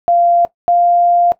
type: tone pair in turn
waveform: sine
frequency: 692 / 697.6 Hz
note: F5 / F5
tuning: -16 / -2 cents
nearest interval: unison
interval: 14 cents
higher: second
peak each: -8 dBFS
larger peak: neither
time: 0.08-0.45 / 0.68-1.32 s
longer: second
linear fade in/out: 0 ms
effects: noise-tail reverb RT60 0.1 s tail -18 dB re dry